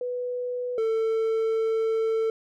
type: tone pair in turn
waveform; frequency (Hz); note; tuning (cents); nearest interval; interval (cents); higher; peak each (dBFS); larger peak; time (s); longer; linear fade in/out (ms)
sine / triangle; 493.9 / 446.4; B4 / A4; 0 / +25; major second; 175; first; -27 / -20; second; 0.01-0.78 / 0.78-2.3; second; 2
effects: none